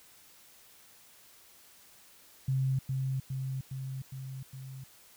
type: tone with echo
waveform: sine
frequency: 132.6 Hz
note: C3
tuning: 23 cents sharp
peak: -26 dBFS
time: 2.48-2.79 s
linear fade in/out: 5 ms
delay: 410 ms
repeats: 5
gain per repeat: -3 dB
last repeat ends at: 4.84 s
effects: white hiss -58 dBFS RMS until 5.16 s